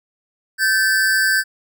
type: tone pair together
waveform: square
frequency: 1553 / 1743.2 Hz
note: G6 / A6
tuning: -17 / -17 cents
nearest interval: major second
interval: 200 cents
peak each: -16 / -21 dBFS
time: 0.58-1.44 s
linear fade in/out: 50 ms
effects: none